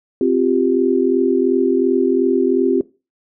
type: chord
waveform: sine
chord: C suspended fourth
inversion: none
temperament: equal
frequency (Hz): 261.6 / 349.2 / 392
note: C4 / F4 / G4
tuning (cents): 0 / 0 / 0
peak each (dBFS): -17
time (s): 0.21-2.81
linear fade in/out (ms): 2
effects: noise-tail reverb RT60 0.3 s tail -20 dB re dry